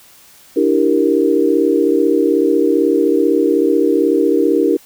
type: chord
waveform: sine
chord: E half-diminished seventh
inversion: third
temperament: equal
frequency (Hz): 293.7 / 329.6 / 392 / 466.2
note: D4 / E4 / G4 / Bb4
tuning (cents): 0 / 0 / 0 / 0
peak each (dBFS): -16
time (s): 0.56-4.77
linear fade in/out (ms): 10
effects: white hiss -45 dBFS RMS until 4.85 s